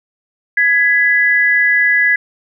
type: tone pair together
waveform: sine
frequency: 1670 / 1994 Hz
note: G#6 / B6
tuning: +9 / +16 cents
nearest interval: minor third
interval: 307 cents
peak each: -12 dBFS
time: 0.57-2.16 s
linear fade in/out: 5 ms
effects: none